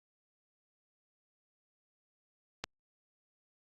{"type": "click", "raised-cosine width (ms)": 0.2, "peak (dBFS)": -17, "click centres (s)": 2.64, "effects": ["Opus 48 kbps"]}